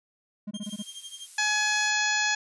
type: tone bursts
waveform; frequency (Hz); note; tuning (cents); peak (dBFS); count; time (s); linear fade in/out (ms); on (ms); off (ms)
triangle; 207.7; G#3; 0; -29; 6; 0.47-0.826; 10; 41; 22
type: tone with tremolo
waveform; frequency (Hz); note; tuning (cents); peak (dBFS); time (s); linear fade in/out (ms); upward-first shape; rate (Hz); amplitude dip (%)
sawtooth; 3200; G7; +35; -33; 0.54-1.27; 5; triangle; 12; 95
type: noise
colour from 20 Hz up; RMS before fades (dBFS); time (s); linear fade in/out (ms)
violet; -41; 0.61-1.92; 50
type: harmonic tone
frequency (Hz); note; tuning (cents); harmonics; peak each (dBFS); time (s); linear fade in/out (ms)
844; G#5; +28; 1 / 2 / 3 / 4 / 5 / 6 / 7 / 8; -32 / -26 / -31 / -34 / -34 / -36 / -36 / -33; 1.38-2.35; 5
effects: resampled to 24000 Hz